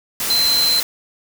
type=tone in noise; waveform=sine; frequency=4089 Hz; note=C8; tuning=41 cents flat; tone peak=-14 dBFS; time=0.3-0.8 s; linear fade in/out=2 ms; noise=white; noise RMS=-22 dBFS; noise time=0.2-0.83 s; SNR=+5 dB; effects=none